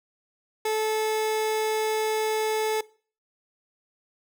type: tone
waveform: 30% pulse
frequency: 434.8 Hz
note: A4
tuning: 21 cents flat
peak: -21 dBFS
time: 0.65-2.81 s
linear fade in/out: 5 ms
effects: noise-tail reverb RT60 0.4 s tail -20 dB re dry